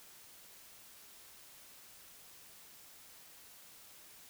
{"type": "silence", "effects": ["white hiss -57 dBFS RMS until 4.29 s"]}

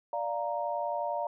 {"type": "chord", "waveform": "sine", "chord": "Bb major", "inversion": "first", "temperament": "equal", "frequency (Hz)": [587.3, 698.5, 932.3], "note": ["D5", "F5", "Bb5"], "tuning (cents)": [0, 0, 0], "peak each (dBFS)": -34, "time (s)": [0.13, 1.27], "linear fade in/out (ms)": 2, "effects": []}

